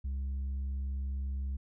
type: tone with tanh clipping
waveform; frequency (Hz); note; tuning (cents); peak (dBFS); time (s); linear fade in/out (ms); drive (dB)
sine; 67.4; C#2; -48; -33; 0.04-1.57; 10; 3
effects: none